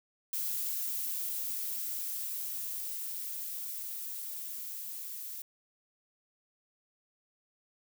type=noise with level ramp; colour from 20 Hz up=violet; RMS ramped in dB=-34 to -42 dBFS; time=0.33-5.42 s; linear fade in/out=2 ms; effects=none